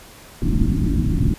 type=low-pass noise; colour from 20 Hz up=pink; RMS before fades=-18 dBFS; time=0.42-1.34 s; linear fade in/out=2 ms; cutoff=340 Hz; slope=96 dB/octave; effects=pink hiss -43 dBFS RMS until 1.38 s + resampled to 32000 Hz